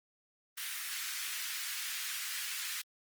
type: high-pass noise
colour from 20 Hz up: pink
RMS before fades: -39 dBFS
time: 0.57-2.82 s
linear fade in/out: 10 ms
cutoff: 1600 Hz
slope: 24 dB/octave
effects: Opus 24 kbps